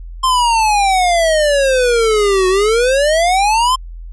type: exponential two-way sweep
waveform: square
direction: down then up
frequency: 1057 to 366.8 to 1057 Hz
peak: -11 dBFS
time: 0.23-3.76 s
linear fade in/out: 10 ms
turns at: 2.48 s
effects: added 42 Hz sine -27 dBFS peak until 4.12 s + resampled to 24000 Hz